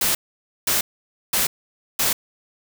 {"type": "noise bursts", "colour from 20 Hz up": "white", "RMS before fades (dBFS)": -20, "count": 4, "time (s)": [0.01, 2.13], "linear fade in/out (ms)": 5, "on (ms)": 140, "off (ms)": 520, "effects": []}